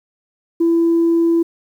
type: tone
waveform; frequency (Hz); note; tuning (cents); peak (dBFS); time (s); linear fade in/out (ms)
sine; 334.6; E4; +26; -10; 0.6-1.43; 10
effects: tanh soft clip ceiling -8 dBFS + 8-bit